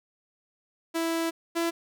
sawtooth tone pair in turn, 330 / 335.6 Hz, E4 / E4, +2 / +31 cents, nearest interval unison, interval 29 cents, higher second, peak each -22 / -21 dBFS, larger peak second, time 0.94-1.31 / 1.55-1.71 s, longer first, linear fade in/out 20 ms, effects none

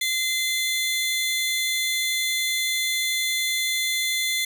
sawtooth tone pair together, 2065 / 3473 Hz, C7 / A7, -23 / -23 cents, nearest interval major sixth, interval 900 cents, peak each -21 / -23 dBFS, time 0.01-4.45 s, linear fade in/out 5 ms, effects none

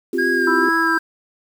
sine chord, C suspended fourth, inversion none, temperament equal with one note detuned, 261.6 / 349.2 / 390.6 Hz, C4 / F4 / G4, 0 / 0 / -6 cents, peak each -24 / -21 / -23 dBFS, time 0.13-0.69 s, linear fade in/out 5 ms
triangle tone with vibrato, 1618 Hz, G#6, 46 cents flat, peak -16 dBFS, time 0.18-0.99 s, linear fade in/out 10 ms, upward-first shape sine, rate 2.2 Hz, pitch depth 33 cents each way
harmonic tone, 329.6 Hz, E4, in tune, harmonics 1 / 3 / 4, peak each -21 / -23 / -21 dBFS, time 0.47-0.98 s, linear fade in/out 5 ms
effects 7-bit

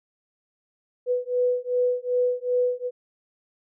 sine beating tone pair, 493.9 / 496.5 Hz, B4 / B4, 0 / +9 cents, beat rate 2.6 Hz, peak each -24 dBFS, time 1.06-2.91 s, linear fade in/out 50 ms, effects none

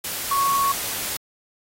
sine tone in noise, 1108.7 Hz, C#6, in tune, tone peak -18 dBFS, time 0.31-0.72 s, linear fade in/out 5 ms, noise white, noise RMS -28 dBFS, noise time 0.04-1.17 s, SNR +7 dB, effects AAC 48 kbps

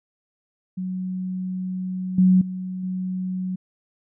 sine tone with level steps, 185 Hz, F#3, in tune, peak -25 / -12 / -27 / -24 dBFS, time 0.77-3.56 s, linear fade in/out 10 ms, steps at 2.18 / 2.41 / 2.83 s, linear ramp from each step 5 ms, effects none

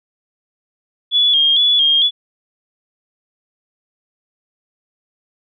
sine tone with vibrato, 3322 Hz, G#7, in tune, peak -10 dBFS, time 1.11-2.11 s, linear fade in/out 50 ms, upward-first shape square, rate 2.2 Hz, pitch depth 51 cents each way, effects none

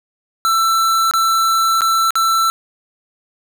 square tone with dropouts, 1335 Hz, E6, 22 cents sharp, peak -13 dBFS, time 0.45-2.5 s, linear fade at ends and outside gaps 0 ms, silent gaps 1.111-1.137 / 1.808-1.818 / 2.106-2.155 s, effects none

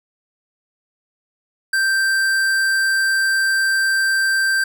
sine tone with tanh clipping, 1568 Hz, G6, in tune, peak -17 dBFS, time 1.73-4.64 s, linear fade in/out 5 ms, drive 17 dB, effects none

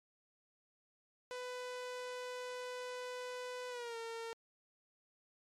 sawtooth tone with pitch glide, 498.9 to 457.5 Hz, B4 to A#4, +17 to -32 cents, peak -38 dBFS, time 1.31-4.33 s, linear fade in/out 0 ms, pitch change -149 cents, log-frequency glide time 3.69-3.97 s, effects low-pass 8000 Hz 12 dB/octave + MP3 64 kbps

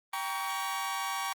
sawtooth chord, G diminished, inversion none, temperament just, 784 / 940.8 / 1128.9 Hz, G5 / Bb5 / Db6, 0 / +16 / +31 cents, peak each -33 / -34 / -31 dBFS, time 0.13-1.33 s, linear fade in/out 5 ms, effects Opus 32 kbps

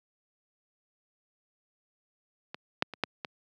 clicks, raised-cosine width 0.3 ms, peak -22 / -7 / -24 / -10 / -19 dBFS, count 5, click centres 2.545 / 2.824 / 2.937 / 3.037 / 3.248 s, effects high-pass 150 Hz 12 dB/octave

